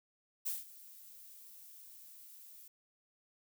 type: noise with ADSR envelope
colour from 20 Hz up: violet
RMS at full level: -36 dBFS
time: 0.45-2.68 s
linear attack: 18 ms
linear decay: 170 ms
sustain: -19 dB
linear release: 5 ms
effects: none